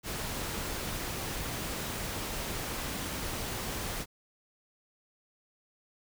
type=noise; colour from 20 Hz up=pink; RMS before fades=-36 dBFS; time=0.03-4.06 s; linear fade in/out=50 ms; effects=none